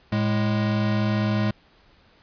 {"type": "tone pair together", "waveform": "square", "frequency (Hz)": [110, 208.2], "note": ["A2", "G#3"], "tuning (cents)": [0, 5], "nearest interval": "major seventh", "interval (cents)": 1105, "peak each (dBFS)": -24, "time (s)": [0.12, 1.51], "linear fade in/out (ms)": 5, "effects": ["pink hiss -57 dBFS RMS until 2.22 s", "resampled to 11025 Hz"]}